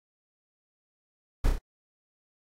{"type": "noise with echo", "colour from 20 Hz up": "brown", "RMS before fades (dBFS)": -22, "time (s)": [1.44, 1.49], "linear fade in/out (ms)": 5, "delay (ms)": 31, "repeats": 3, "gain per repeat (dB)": -4, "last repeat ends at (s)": 1.583, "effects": ["AAC 48 kbps"]}